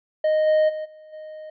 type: tone with level steps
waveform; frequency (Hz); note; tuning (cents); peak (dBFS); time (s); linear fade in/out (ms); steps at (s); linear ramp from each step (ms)
triangle; 620; D#5; -6; -15 / -13 / -25 / -41 / -33; 0.24-1.5; 5; 0.46 / 0.68 / 0.84 / 1.12; 20
effects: resampled to 11025 Hz